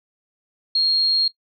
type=tone; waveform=sine; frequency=4253 Hz; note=C8; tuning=27 cents sharp; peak=-15 dBFS; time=0.75-1.28 s; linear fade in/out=5 ms; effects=noise-tail reverb RT60 0.1 s tail -21 dB re dry